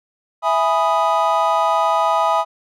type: chord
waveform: triangle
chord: E major seventh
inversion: none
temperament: equal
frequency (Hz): 659.3 / 830.6 / 987.8 / 1244.5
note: E5 / G#5 / B5 / D#6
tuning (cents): 0 / 0 / 0 / 0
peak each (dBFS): -18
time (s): 0.42-2.45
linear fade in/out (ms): 50
effects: none